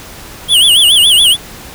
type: tone with vibrato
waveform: square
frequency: 3136 Hz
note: G7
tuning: in tune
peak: -5 dBFS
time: 0.48-1.37 s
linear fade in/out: 50 ms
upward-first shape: sine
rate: 7.1 Hz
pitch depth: 180 cents each way
effects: pink hiss -31 dBFS RMS until 1.74 s